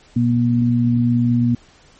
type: tone pair together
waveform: sine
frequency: 120.5 / 239.5 Hz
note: B2 / A#3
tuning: -42 / +47 cents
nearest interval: octave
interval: 1189 cents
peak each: -17 / -15 dBFS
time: 0.16-1.55 s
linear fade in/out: 5 ms
effects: pink hiss -50 dBFS RMS until 1.99 s + MP3 32 kbps